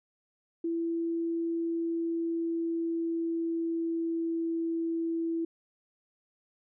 sine tone with pitch glide, 333.7 to 330.8 Hz, E4 to E4, +21 to +6 cents, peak -28 dBFS, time 0.64-5.45 s, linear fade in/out 5 ms, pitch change -15 cents, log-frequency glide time 1.54-4.51 s, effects none

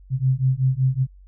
sine beating tone pair, 128.4 / 133.7 Hz, C3 / C3, -32 / +38 cents, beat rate 5.3 Hz, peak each -20 dBFS, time 0.1-1.07 s, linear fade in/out 50 ms, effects added 47 Hz sine -44 dBFS peak until 1.27 s

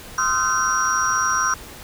sine tone cluster, 1045 / 1255 / 1359 / 1527 / 5730 Hz, C6 / D#6 / F6 / G6 / F8, -2 / +15 / -48 / -46 / +44 cents, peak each -24 dBFS, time 0.18-1.54 s, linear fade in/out 2 ms, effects pink hiss -39 dBFS RMS until 1.83 s

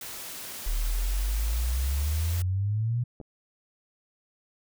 white noise, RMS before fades -39 dBFS, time 0.01-2.42 s, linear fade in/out 2 ms
sine exponential sweep, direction up, 35.84 to 123.47 Hz, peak -24 dBFS, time 0.66-3.04 s, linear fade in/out 10 ms
clicks, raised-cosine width 2 ms, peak -29 / -32 dBFS, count 2, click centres 3.202 / 3.213 s
effects none

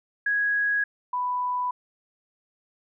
sine tone pair in turn, 1660 / 991.9 Hz, G#6 / B5, -1 / +7 cents, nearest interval major sixth, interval 892 cents, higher first, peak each -21 / -24 dBFS, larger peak first, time 0.26-0.84 / 1.13-1.71 s, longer neither, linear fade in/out 5 ms, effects none

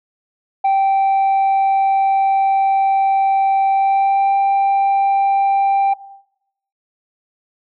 sine tone with pitch glide, 780 to 788.2 Hz, G5 to G5, -9 to +9 cents, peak -9 dBFS, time 0.64-5.94 s, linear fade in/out 10 ms, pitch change +18 cents, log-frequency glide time 3.71-4.32 s, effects noise-tail reverb RT60 0.8 s tail -19 dB re dry + tanh soft clip ceiling -11 dBFS

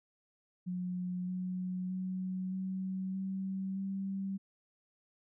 sine tone with pitch steps, 180.6 / 183.23 / 185.89 / 188.6 / 191.34 / 194.12 Hz, F#3 / F#3 / F#3 / F#3 / G3 / G3, -42 / -17 / +8 / +33 / -42 / -17 cents, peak -34 dBFS, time 0.66-4.38 s, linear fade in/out 20 ms, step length 620 ms, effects none

